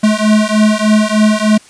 square beating tone pair, 212.5 / 215.8 Hz, G#3 / A3, +40 / -33 cents, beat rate 3.3 Hz, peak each -12 dBFS, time 0.03-1.58 s, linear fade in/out 10 ms, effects white hiss -42 dBFS RMS until 1.69 s + resampled to 22050 Hz

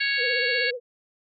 harmonic tone, 554.4 Hz, C#5, in tune, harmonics 3 / 4 / 5 / 6 / 7 / 8, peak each -26 / -27 / -30 / -38 / -34 / -30 dBFS, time 0-0.71 s, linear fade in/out 10 ms
sine tone with vibrato, 493.9 Hz, B4, in tune, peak -28 dBFS, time 0.17-0.8 s, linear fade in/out 50 ms, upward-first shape sine, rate 16 Hz, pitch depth 74 cents each way
effects none

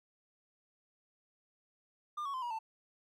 triangle tone with pitch steps, 1200 / 1113.2 / 1032.7 / 958 / 888.7 Hz, D6 / C#6 / C6 / A#5 / A5, +37 / +7 / -23 / +47 / +17 cents, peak -34 dBFS, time 2.17-2.59 s, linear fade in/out 10 ms, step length 84 ms, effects none

